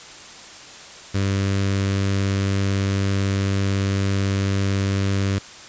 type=tone with notch filter; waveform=sawtooth; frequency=98 Hz; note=G2; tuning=in tune; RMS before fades=-21 dBFS; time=1.14-5.39 s; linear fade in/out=10 ms; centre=810 Hz; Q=1.2; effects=white hiss -40 dBFS RMS until 5.68 s + resampled to 16000 Hz